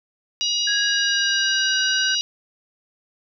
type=harmonic tone; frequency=958 Hz; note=A#5; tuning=47 cents sharp; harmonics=3 / 4 / 5 / 6; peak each=-24 / -25 / -26 / -27 dBFS; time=0.41-2.21 s; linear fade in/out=0 ms
type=tone with pitch glide; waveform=sine; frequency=1649 to 1538.6 Hz; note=G#6 to G6; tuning=-13 to -33 cents; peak=-22 dBFS; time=0.67-2.15 s; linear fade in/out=5 ms; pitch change=-120 cents; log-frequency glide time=0.86-1.8 s
effects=none